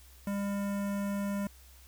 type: tone with notch filter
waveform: square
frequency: 200.6 Hz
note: G3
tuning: 40 cents sharp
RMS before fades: -33 dBFS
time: 0.27-1.47 s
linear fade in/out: 2 ms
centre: 4000 Hz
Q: 0.7
effects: added 64 Hz sine -54 dBFS peak until 1.87 s + white hiss -59 dBFS RMS until 1.87 s